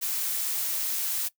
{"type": "noise", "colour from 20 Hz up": "blue", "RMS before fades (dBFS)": -29, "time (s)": [0.01, 1.29], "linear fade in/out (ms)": 20, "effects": ["noise-tail reverb RT60 0.1 s tail -19 dB re dry"]}